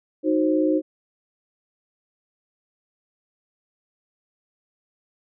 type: chord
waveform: sine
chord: C diminished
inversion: first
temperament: equal with one note detuned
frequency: 311.1 / 370 / 529.9 Hz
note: Eb4 / Gb4 / C5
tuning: 0 / 0 / +22 cents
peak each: -19 / -25 / -24 dBFS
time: 0.23-0.82 s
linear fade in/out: 50 ms
effects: none